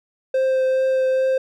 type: tone with vibrato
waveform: triangle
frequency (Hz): 523.3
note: C5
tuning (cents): 0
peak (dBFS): -14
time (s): 0.34-1.38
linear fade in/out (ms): 5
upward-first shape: triangle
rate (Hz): 2.4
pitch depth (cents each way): 11
effects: none